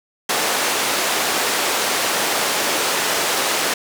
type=band-pass noise; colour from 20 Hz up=pink; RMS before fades=-20 dBFS; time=0.29-3.74 s; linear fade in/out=5 ms; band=450 to 12000 Hz; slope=12 dB/octave; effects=none